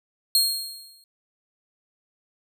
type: tone with exponential decay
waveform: sawtooth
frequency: 4249 Hz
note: C8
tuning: 26 cents sharp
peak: -12 dBFS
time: 0.35-1.04 s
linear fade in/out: 1 ms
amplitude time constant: 150 ms
effects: none